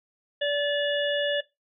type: harmonic tone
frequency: 578 Hz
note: D5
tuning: 28 cents flat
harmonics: 1 / 3 / 5 / 6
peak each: -25 / -30 / -32 / -33 dBFS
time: 0.41-1.41 s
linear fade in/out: 10 ms
effects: noise-tail reverb RT60 0.2 s tail -18 dB re dry